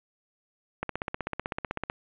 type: click train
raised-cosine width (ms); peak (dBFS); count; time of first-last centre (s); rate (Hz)
0.5; -15; 18; 0.83-1.899; 15.9
effects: resampled to 8000 Hz + 7-bit